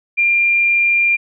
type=tone; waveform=sine; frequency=2391 Hz; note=D7; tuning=30 cents sharp; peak=-11 dBFS; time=0.17-1.17 s; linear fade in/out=20 ms; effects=none